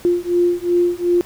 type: beating tone pair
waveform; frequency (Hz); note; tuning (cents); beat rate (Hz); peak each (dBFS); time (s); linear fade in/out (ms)
sine; 349.2 / 351.9; F4 / F4; 0 / +13; 2.7; -17; 0.05-1.21; 0
effects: pink hiss -42 dBFS RMS until 1.25 s